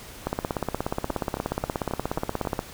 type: two click trains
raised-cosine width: 1 ms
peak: -11 / -16 dBFS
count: 40 / 6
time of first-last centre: 0.27-2.591 / 1.1-2.451 s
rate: 16.8 / 3.7 Hz
effects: pink hiss -43 dBFS RMS until 2.73 s